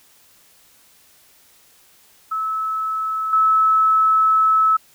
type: tone with level steps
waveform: sine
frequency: 1300 Hz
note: E6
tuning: 24 cents flat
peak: -20 / -12 dBFS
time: 2.31-4.77 s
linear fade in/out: 10 ms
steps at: 3.33 s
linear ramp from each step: 2 ms
effects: white hiss -53 dBFS RMS until 4.94 s